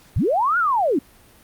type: linear two-way sweep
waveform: sine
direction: up then down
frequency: 51.91 to 1473 to 237.8 Hz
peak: -16 dBFS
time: 0.16-0.99 s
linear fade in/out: 5 ms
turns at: 0.58 s
effects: pink hiss -51 dBFS RMS until 1.43 s + Opus 48 kbps